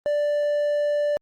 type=tone; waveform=triangle; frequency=587.3 Hz; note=D5; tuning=in tune; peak=-18 dBFS; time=0.06-1.17 s; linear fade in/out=0 ms; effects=Opus 32 kbps